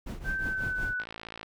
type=noise with tremolo; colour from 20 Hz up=brown; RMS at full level=-33 dBFS; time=0.06-0.94 s; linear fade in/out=10 ms; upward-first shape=triangle; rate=5.5 Hz; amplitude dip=85%
type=tone with pitch glide; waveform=sine; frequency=1554 to 1487.3 Hz; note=G6 to F#6; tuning=-16 to +9 cents; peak=-29 dBFS; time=0.24-1.05 s; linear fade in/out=50 ms; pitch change=-75 cents; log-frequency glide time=0.37-0.91 s
type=click train; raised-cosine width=0.3 ms; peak=-24 dBFS; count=25; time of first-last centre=1-1.43 s; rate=55.8 Hz
effects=none